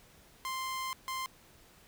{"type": "tone bursts at uneven times", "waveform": "sawtooth", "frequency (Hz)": 1046.5, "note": "C6", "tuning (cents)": 0, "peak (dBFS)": -31, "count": 2, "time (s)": [[0.45, 0.93], [1.08, 1.26]], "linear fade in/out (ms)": 0, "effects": ["pink hiss -60 dBFS RMS until 1.87 s"]}